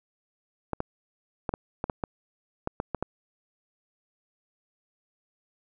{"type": "clicks", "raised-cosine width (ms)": 1, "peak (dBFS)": -14, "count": 11, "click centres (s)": [0.733, 0.804, 1.492, 1.539, 1.841, 1.898, 2.038, 2.674, 2.801, 2.947, 3.026], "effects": []}